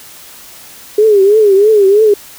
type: tone with vibrato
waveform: sine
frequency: 411.1 Hz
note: G#4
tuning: 18 cents flat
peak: -4 dBFS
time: 0.98-2.14 s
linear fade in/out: 5 ms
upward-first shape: triangle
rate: 3.1 Hz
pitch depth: 140 cents each way
effects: white hiss -35 dBFS RMS until 2.38 s